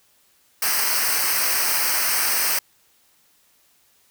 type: noise with comb filter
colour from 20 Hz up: white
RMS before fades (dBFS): -21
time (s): 0.62-2.59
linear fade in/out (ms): 5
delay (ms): 0.28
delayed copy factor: -0.8
effects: white hiss -60 dBFS RMS until 4.1 s